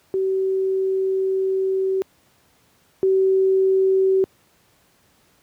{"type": "tone pair in turn", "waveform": "sine", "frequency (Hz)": [381.8, 381.8], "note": ["G4", "G4"], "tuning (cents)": [-46, -46], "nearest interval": "unison", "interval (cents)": 0, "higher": "neither", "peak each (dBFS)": [-18, -14], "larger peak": "second", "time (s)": [[0.14, 2.02], [3.03, 4.24]], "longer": "first", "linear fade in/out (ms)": 0, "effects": ["pink hiss -59 dBFS RMS until 5.42 s", "high-pass 80 Hz 12 dB/octave"]}